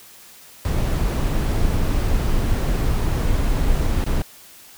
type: noise with dropouts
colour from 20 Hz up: brown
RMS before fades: -19 dBFS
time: 0.65-4.22 s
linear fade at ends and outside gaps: 1 ms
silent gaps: 4.041-4.063 s
effects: white hiss -45 dBFS RMS until 4.77 s